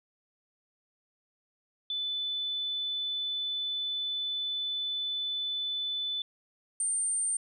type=tone pair in turn; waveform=sine; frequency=3500 / 8881 Hz; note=A7 / C#9; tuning=-10 / +2 cents; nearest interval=octave + major third; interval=1612 cents; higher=second; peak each=-30 / -27 dBFS; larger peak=second; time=1.9-6.22 / 6.8-7.37 s; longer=first; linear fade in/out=2 ms; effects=none